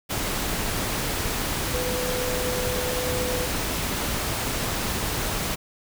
sine tone in noise, 500 Hz, B4, 21 cents sharp, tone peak -28 dBFS, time 1.73-3.47 s, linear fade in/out 20 ms, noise pink, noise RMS -27 dBFS, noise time 0.09-5.56 s, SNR -4 dB, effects none

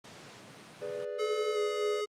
pink high-pass noise, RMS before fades -50 dBFS, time 0.04-1.05 s, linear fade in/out 5 ms, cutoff 110 Hz, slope 48 dB/octave
triangle chord, G# diminished, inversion none, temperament equal, 415.3 / 493.9 / 587.3 Hz, G#4 / B4 / D5, 0 / 0 / 0 cents, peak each -37 dBFS, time 0.81-2.02 s, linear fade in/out 20 ms
square tone with pitch glide, 427.1 to 419 Hz, G#4 to G#4, +48 to +15 cents, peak -31 dBFS, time 1.18-2.06 s, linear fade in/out 20 ms, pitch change -33 cents, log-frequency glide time 1.53-1.59 s
effects low-pass 7000 Hz 12 dB/octave + Opus 48 kbps

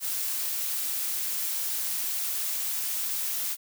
blue noise, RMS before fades -30 dBFS, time 0-3.57 s, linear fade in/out 50 ms, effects none

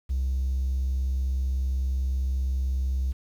triangle tone, 65.41 Hz, C2, in tune, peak -20 dBFS, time 0.09-3.13 s, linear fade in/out 20 ms, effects tanh soft clip ceiling -20 dBFS + 9-bit

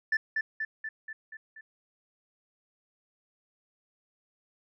sine tone with echo, 1760 Hz, A6, in tune, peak -21 dBFS, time 0.12-0.17 s, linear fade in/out 5 ms, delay 240 ms, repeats 6, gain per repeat -4 dB, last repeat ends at 1.61 s, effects tanh soft clip ceiling -22 dBFS

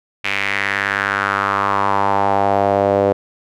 sawtooth tone with band-pass filter sweep, 99.5 Hz, G2, 26 cents sharp, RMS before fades -17 dBFS, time 0.24-3.13 s, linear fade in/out 10 ms, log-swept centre 2400 to 530 Hz, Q 3.5, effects none

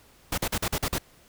pink noise bursts, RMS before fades -27 dBFS, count 7, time 0.32-0.984 s, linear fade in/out 5 ms, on 58 ms, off 43 ms, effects pink hiss -57 dBFS RMS until 1.28 s

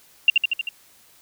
sine tone with echo, 2776 Hz, F7, 11 cents flat, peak -9 dBFS, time 0.28-0.3 s, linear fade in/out 2 ms, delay 78 ms, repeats 5, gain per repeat -3 dB, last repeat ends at 0.69 s, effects white hiss -54 dBFS RMS until 1.21 s

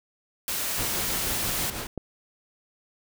white noise, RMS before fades -29 dBFS, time 0.48-1.7 s, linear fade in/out 0 ms
pink noise with tremolo, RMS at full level -32 dBFS, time 0.78-1.87 s, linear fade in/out 2 ms, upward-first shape sine, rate 6.2 Hz, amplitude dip 45%
click, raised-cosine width 2 ms, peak -18 dBFS, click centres 1.977 s
effects none

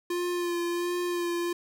square tone with vibrato, 349.2 Hz, F4, in tune, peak -28 dBFS, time 0.1-1.53 s, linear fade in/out 5 ms, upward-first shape sine, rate 1.4 Hz, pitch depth 22 cents each way, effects none

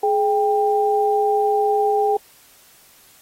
sine tone pair together, 420.9 / 793 Hz, G#4 / G5, +23 / +20 cents, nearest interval major seventh, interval 1097 cents, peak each -18 dBFS, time 0.03-2.17 s, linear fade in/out 5 ms, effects white hiss -51 dBFS RMS until 3.21 s + AAC 48 kbps

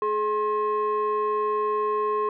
sine tone pair together, 423 / 1066 Hz, G#4 / C6, +32 / +32 cents, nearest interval octave + major third, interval 1600 cents, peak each -23 dBFS, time 0.02-2.29 s, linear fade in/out 2 ms, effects tanh soft clip ceiling -18 dBFS

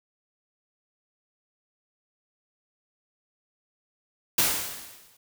white noise with exponential decay, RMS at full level -20 dBFS, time 4.38-5.17 s, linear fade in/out 5 ms, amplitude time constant 170 ms, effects none

